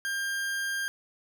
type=tone; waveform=40% pulse; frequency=1600 Hz; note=G6; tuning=35 cents sharp; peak=-28 dBFS; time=0.05-0.88 s; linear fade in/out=0 ms; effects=none